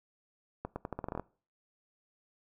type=accelerating click train; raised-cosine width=1 ms; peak=-22 dBFS; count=11; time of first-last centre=0.65-1.197 s; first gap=110 ms; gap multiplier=0.83; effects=noise-tail reverb RT60 0.4 s tail -22 dB re dry